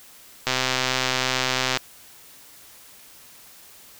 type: click train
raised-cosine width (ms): 0.2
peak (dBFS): -4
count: 169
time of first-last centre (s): 0.47-1.772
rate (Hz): 129
effects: white hiss -48 dBFS RMS until 3.99 s